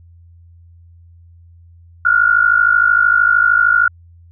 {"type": "tone pair together", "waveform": "sine", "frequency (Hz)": [1396.9, 1450], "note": ["F6", "F#6"], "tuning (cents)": [0, -35], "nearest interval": "minor second", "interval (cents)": 65, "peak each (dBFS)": -12, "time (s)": [2.05, 3.88], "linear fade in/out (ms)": 5, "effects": ["added 85 Hz sine -41 dBFS peak until 4.31 s"]}